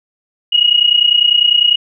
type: tone pair together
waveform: sine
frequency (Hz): 2876 / 2906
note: F#7 / F#7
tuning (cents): -50 / -32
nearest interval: unison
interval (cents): 18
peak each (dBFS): -11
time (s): 0.52-1.76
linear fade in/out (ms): 10
effects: none